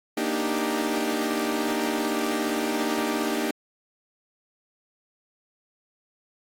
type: chord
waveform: sawtooth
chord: Eb major seventh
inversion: second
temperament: equal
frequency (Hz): 233.1 / 293.7 / 311.1 / 392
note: Bb3 / D4 / Eb4 / G4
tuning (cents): 0 / 0 / 0 / 0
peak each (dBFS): -26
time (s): 0.17-3.51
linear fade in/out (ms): 5
effects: AAC 64 kbps